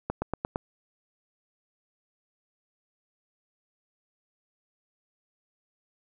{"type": "accelerating click train", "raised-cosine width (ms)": 1, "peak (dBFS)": -14, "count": 5, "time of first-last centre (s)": [0.1, 0.559], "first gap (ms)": 120, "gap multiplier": 0.97, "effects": []}